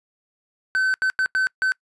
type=tone bursts at uneven times; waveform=triangle; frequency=1528 Hz; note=G6; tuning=45 cents flat; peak=-16 dBFS; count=5; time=0.75-0.94 / 1.02-1.1 / 1.19-1.26 / 1.35-1.47 / 1.62-1.72 s; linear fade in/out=0 ms; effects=noise-tail reverb RT60 0.1 s tail -25 dB re dry + resampled to 24000 Hz